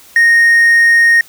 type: tone with hard clipping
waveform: triangle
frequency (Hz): 1858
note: A#6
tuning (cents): -6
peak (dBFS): -6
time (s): 0.16-1.21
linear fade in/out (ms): 2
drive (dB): 5
effects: white hiss -41 dBFS RMS until 1.28 s